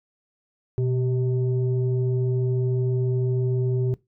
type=tone pair together; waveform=sine; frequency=124.2 / 386.4 Hz; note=B2 / G4; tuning=+10 / -25 cents; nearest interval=octave + minor sixth; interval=1965 cents; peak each=-20 / -26 dBFS; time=0.78-3.94 s; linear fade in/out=0 ms; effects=noise-tail reverb RT60 0.2 s tail -21 dB re dry + tanh soft clip ceiling -15 dBFS